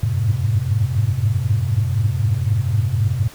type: tone cluster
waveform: sine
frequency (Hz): 89 / 96.5 / 103.8 / 107.8 / 129.5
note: F2 / G2 / G#2 / A2 / C3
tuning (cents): +33 / -27 / 0 / -35 / -17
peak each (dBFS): -24 / -25 / -21 / -20 / -21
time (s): 0.03-3.28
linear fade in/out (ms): 5
effects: tanh soft clip ceiling -5 dBFS + pink hiss -41 dBFS RMS until 3.34 s